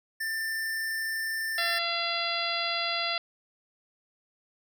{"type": "tone", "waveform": "square", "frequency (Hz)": 1786, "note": "A6", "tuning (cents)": 25, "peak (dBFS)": -30, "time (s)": [0.2, 1.79], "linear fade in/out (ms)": 10}
{"type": "harmonic tone", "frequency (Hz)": 682, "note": "F5", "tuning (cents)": -41, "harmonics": [1, 2, 3, 4, 5, 6, 7], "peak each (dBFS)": [-35, -35, -35, -35, -35, -35, -35], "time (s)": [1.58, 3.18], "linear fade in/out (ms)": 2}
{"effects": []}